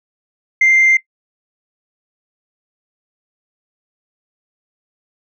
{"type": "tone with frequency modulation", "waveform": "sine", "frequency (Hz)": 2093, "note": "C7", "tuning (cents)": 0, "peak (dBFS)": -7, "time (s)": [0.61, 0.97], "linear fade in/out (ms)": 5, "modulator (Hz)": 30.5, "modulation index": 0.46, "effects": ["noise-tail reverb RT60 0.1 s tail -17 dB re dry", "tanh soft clip ceiling -5 dBFS"]}